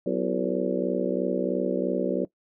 harmonic tone with a mistuned harmonic, 63 Hz, B1, 35 cents sharp, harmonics 3 / 4 / 5 / 6 / 7 / 8 / 9, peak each -31 / -31 / -31 / -31 / -31 / -31 / -31 dBFS, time 0.06-2.25 s, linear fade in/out 5 ms, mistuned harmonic 5, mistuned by +97 cents, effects noise-tail reverb RT60 0.1 s tail -18 dB re dry

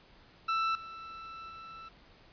40% pulse tone with level steps, 1327 Hz, E6, 11 cents sharp, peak -27 / -42 / -44 dBFS, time 0.48-1.89 s, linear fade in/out 10 ms, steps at 0.75 / 1.49 s, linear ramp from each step 2 ms, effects pink hiss -59 dBFS RMS until 2.32 s + resampled to 11025 Hz

